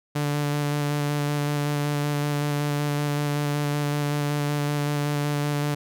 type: tone with vibrato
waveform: sawtooth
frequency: 146.1 Hz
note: D3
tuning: 9 cents flat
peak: -19 dBFS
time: 0.15-5.75 s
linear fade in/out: 10 ms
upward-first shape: square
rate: 5.3 Hz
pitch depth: 11 cents each way
effects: none